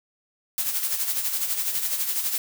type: noise with tremolo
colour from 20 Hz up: blue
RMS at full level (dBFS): -24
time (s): 0.58-2.38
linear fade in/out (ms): 0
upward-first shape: sine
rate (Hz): 12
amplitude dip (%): 55
effects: none